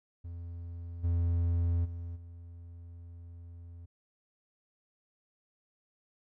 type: tone with level steps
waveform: triangle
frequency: 85.5 Hz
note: F2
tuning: 36 cents flat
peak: -37 / -24 / -35 / -43 dBFS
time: 0.24-3.86 s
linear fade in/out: 10 ms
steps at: 1.03 / 1.84 / 2.15 s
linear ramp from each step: 20 ms
effects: none